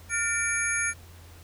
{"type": "tone cluster", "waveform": "sine", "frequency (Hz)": [1411, 1807, 2324, 6590, 10140], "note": ["F6", "A6", "D7", "G#8", "D#9"], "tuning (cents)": [17, 46, -19, -14, 32], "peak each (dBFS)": -31, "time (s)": [0.09, 0.94], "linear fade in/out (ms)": 50, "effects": ["added 85 Hz sine -47 dBFS peak until 1.43 s", "pink hiss -53 dBFS RMS until 1.43 s"]}